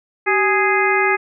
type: harmonic tone with a mistuned harmonic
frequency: 415.3 Hz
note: G#4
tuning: in tune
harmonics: 1 / 2 / 3 / 4 / 5 / 6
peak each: -19 / -21 / -22 / -21 / -19 / -25 dBFS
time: 0.26-1.17 s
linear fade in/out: 20 ms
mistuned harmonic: 1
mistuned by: -130 cents
effects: none